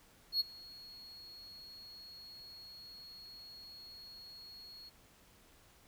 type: tone with ADSR envelope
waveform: triangle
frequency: 4323 Hz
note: C#8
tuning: 44 cents flat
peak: -26 dBFS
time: 0.32-4.9 s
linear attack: 82 ms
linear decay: 19 ms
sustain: -23 dB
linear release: 17 ms
effects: pink hiss -64 dBFS RMS until 5.87 s